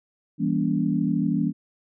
sine chord, E diminished seventh, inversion none, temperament just, 164.81 / 197.78 / 237.3 / 284.8 Hz, E3 / G3 / Bb3 / Db4, 0 / +16 / +31 / +47 cents, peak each -26 dBFS, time 0.38-1.53 s, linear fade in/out 50 ms, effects none

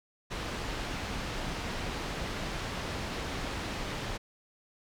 pink low-pass noise, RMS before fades -36 dBFS, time 0.3-4.18 s, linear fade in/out 20 ms, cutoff 4700 Hz, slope 12 dB/octave, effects none

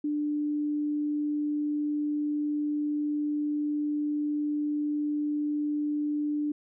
sine tone, 296.4 Hz, D4, 16 cents sharp, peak -26 dBFS, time 0.04-6.52 s, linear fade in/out 5 ms, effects none

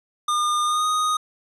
square tone with pitch glide, 1212 to 1243.2 Hz, D#6 to D#6, -46 to -2 cents, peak -20 dBFS, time 0.28-1.17 s, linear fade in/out 5 ms, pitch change +44 cents, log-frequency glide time 0.64-0.86 s, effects resampled to 24000 Hz + 10-bit

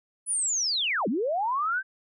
sine linear two-way sweep, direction down then up, 10110 to 184.4 to 1593 Hz, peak -24 dBFS, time 0.26-1.83 s, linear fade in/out 50 ms, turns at 1.08 s, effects none

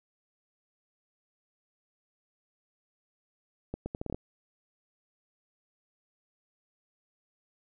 accelerating click train, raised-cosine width 2 ms, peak -21 dBFS, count 8, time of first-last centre 3.74-4.145 s, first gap 120 ms, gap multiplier 0.74, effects none

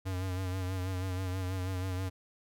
square tone with vibrato, 92.9 Hz, F#2, 7 cents sharp, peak -33 dBFS, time 0.05-2.1 s, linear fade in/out 20 ms, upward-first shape sine, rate 6.2 Hz, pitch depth 44 cents each way, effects none

